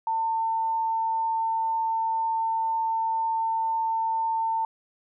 sine tone, 899 Hz, A5, 37 cents sharp, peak -23 dBFS, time 0.07-4.65 s, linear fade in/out 2 ms, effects none

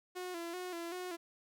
sawtooth tone with vibrato, 350.8 Hz, F4, 8 cents sharp, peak -36 dBFS, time 0.15-1.17 s, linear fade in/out 20 ms, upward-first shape square, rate 2.6 Hz, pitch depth 62 cents each way, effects none

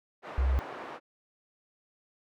pink band-pass noise, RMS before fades -42 dBFS, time 0.22-1 s, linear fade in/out 50 ms, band 410 to 1500 Hz, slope 12 dB/octave
sine tone, 65.41 Hz, C2, in tune, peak -23 dBFS, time 0.38-0.59 s, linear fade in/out 0 ms
effects none

